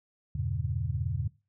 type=chord; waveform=sine; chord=E diminished seventh; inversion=none; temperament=just; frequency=82.41 / 98.89 / 118.67 / 142.4 Hz; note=E2 / G2 / Bb2 / Db3; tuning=0 / +16 / +31 / +47 cents; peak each=-34 dBFS; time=0.35-1.28 s; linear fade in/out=5 ms; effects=noise-tail reverb RT60 0.3 s tail -20 dB re dry